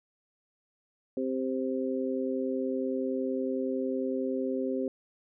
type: harmonic tone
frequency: 130.81 Hz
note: C3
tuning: in tune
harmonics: 2 / 3 / 4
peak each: -31 / -33 / -34 dBFS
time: 1.17-4.88 s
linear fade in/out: 2 ms
effects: none